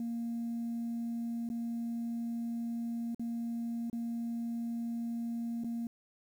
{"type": "tone with dropouts", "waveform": "sine", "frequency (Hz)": 233.1, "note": "A#3", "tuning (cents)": 0, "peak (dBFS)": -32, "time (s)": [0, 5.87], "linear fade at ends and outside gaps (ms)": 2, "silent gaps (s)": [[1.49, 1.5], [3.147, 3.195], [3.899, 3.929], [5.637, 5.644]], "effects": ["tanh soft clip ceiling -31 dBFS", "10-bit"]}